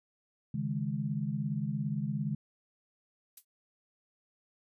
sine chord, C# suspended second, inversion none, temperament just, 138.59 / 155.92 / 207.9 Hz, C#3 / D#3 / G#3, 0 / +4 / +2 cents, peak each -35 dBFS, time 0.54-2.35 s, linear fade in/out 5 ms
violet noise with exponential decay, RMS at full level -40 dBFS, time 3.37-3.45 s, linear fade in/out 5 ms, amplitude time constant 16 ms
effects resampled to 32000 Hz

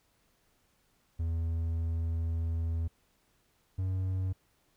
triangle tone pair in turn, 82.4 / 93.64 Hz, E2 / F#2, 0 / +21 cents, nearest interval major second, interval 221 cents, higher second, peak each -27 dBFS, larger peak neither, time 1.19-2.88 / 3.78-4.33 s, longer first, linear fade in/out 10 ms, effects pink hiss -71 dBFS RMS until 4.76 s

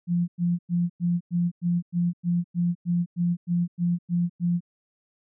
sine tone bursts, 173.9 Hz, F3, 7 cents flat, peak -20 dBFS, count 15, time 0.07-4.606 s, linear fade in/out 50 ms, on 210 ms, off 99 ms, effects none

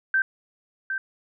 sine tone with echo, 1558 Hz, G6, 11 cents flat, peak -18 dBFS, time 0.14-0.22 s, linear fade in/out 2 ms, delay 760 ms, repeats 1, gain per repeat -7 dB, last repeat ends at 0.98 s, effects none

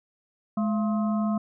harmonic tone with a mistuned harmonic, 211.9 Hz, G#3, 35 cents sharp, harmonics 1 / 3 / 5 / 6, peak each -23 / -33 / -37 / -39 dBFS, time 0.57-1.38 s, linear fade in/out 5 ms, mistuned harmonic 3, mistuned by +120 cents, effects none

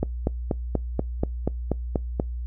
click train, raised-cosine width 2 ms, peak -9 dBFS, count 10, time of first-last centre 0.03-2.199 s, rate 4.15 Hz, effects noise-tail reverb RT60 0.2 s tail -26 dB re dry + added 60 Hz sine -28 dBFS peak until 2.46 s

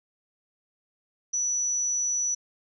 sine tone, 5920 Hz, F#8, in tune, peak -24 dBFS, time 1.33-2.35 s, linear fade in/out 10 ms, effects none

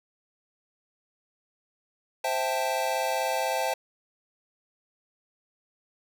square chord, A minor seventh, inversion first, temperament equal, 523.3 / 659.3 / 784 / 880 Hz, C5 / E5 / G5 / A5, 0 / 0 / 0 / 0 cents, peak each -32 dBFS, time 2.24-3.74 s, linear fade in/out 5 ms, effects none

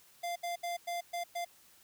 square tone bursts at uneven times, 694 Hz, F5, 11 cents flat, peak -35 dBFS, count 6, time 0.23-0.36 / 0.43-0.56 / 0.63-0.77 / 0.87-1.01 / 1.13-1.24 / 1.35-1.45 s, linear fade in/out 10 ms, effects white hiss -62 dBFS RMS until 1.83 s

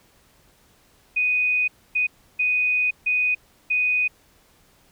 sine tone bursts at uneven times, 2489 Hz, D#7, in tune, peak -18 dBFS, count 5, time 1.16-1.68 / 1.95-2.07 / 2.39-2.91 / 3.06-3.35 / 3.7-4.08 s, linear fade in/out 10 ms, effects pink hiss -58 dBFS RMS until 4.91 s

